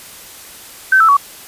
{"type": "tone with pitch steps", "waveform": "sine", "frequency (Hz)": [1540, 1317.6, 1127.3], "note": ["G6", "E6", "C#6"], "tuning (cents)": [-31, -1, 29], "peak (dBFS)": -6, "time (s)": [0.92, 1.169], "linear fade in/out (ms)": 5, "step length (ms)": 83, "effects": ["white hiss -36 dBFS RMS until 1.47 s", "resampled to 32000 Hz"]}